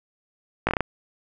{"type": "slowing click train", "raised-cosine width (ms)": 0.5, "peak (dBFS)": -6, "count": 6, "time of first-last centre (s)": [0.67, 0.807], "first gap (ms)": 18, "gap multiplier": 1.21, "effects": []}